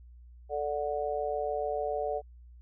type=harmonic tone; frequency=146.83 Hz; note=D3; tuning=in tune; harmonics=3 / 4 / 5; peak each=-34 / -33 / -34 dBFS; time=0.49-2.22 s; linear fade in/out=50 ms; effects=added 60 Hz sine -49 dBFS peak until 2.61 s